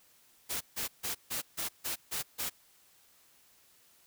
white noise bursts, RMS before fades -35 dBFS, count 8, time 0.49-2.5 s, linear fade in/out 20 ms, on 120 ms, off 150 ms, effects white hiss -64 dBFS RMS until 4.06 s

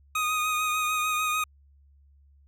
25% pulse tone with vibrato, 1243 Hz, D#6, 2 cents flat, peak -21 dBFS, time 0.15-1.44 s, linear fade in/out 5 ms, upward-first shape sine, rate 6.7 Hz, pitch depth 22 cents each way, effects added 70 Hz sine -55 dBFS peak until 2.47 s

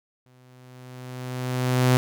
sawtooth tone with exponential growth, 126.7 Hz, B2, 45 cents sharp, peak -11 dBFS, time 0.26-1.97 s, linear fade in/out 0 ms, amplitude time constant 370 ms, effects none

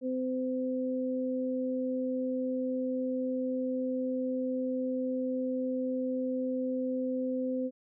sine tone pair together, 256.6 / 513.2 Hz, C4 / C5, -34 / -34 cents, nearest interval octave, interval 1200 cents, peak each -31 / -33 dBFS, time 0.01-7.71 s, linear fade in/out 50 ms, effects none

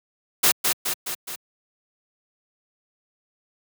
white noise with echo, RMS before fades -17 dBFS, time 0.43-0.52 s, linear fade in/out 10 ms, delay 210 ms, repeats 4, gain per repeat -4 dB, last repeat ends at 1.36 s, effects high-pass 150 Hz 12 dB/octave

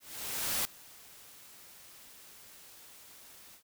white noise with ADSR envelope, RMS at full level -31 dBFS, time 0-3.63 s, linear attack 650 ms, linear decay 3 ms, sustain -23 dB, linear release 92 ms, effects none

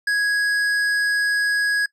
triangle tone with hard clipping, 1661.2 Hz, G#6, in tune, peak -19 dBFS, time 0.07-1.86 s, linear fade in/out 5 ms, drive 13 dB, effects noise-tail reverb RT60 0.1 s tail -22 dB re dry

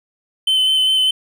triangle tone with vibrato, 3058 Hz, G7, 44 cents flat, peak -11 dBFS, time 0.47-1.11 s, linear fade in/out 5 ms, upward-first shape square, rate 5 Hz, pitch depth 10 cents each way, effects none

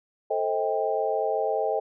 sine chord, A half-diminished seventh, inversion none, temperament just, 440 / 528 / 633.6 / 792 Hz, A4 / C5 / Eb5 / G5, 0 / +16 / +31 / +18 cents, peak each -28 / -30 / -28 / -29 dBFS, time 0.3-1.8 s, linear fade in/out 10 ms, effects none

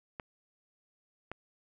clicks, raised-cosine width 0.5 ms, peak -24 / -24 dBFS, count 2, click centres 0.198 / 1.316 s, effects none

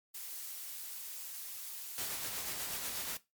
blue noise, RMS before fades -44 dBFS, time 0.14-2.09 s, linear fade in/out 10 ms
white noise with tremolo, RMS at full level -38 dBFS, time 1.98-3.17 s, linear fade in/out 0 ms, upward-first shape sine, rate 8.2 Hz, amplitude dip 30%
effects noise-tail reverb RT60 0.2 s tail -17 dB re dry + MP3 96 kbps

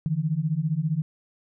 sine beating tone pair, 148.2 / 163.2 Hz, D3 / E3, +16 / -17 cents, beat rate 15 Hz, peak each -26 / -25 dBFS, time 0.06-1.02 s, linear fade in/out 0 ms, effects none

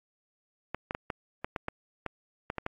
clicks, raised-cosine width 0.5 ms, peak -17 dBFS, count 11, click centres 0.746 / 0.909 / 0.949 / 1.102 / 1.445 / 1.562 / 1.684 / 2.063 / 2.501 / 2.583 / 2.664 s, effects AAC 48 kbps

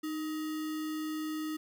sine tone with sample-and-hold, 310 Hz, D#4, 6 cents flat, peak -33 dBFS, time 0.03-1.57 s, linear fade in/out 10 ms, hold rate 1575 Hz, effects none

